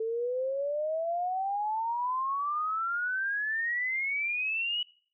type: exponential sweep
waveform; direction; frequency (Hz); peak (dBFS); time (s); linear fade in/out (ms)
sine; up; 440 to 2954; -28; 0-4.83; 5
effects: noise-tail reverb RT60 0.5 s tail -22 dB re dry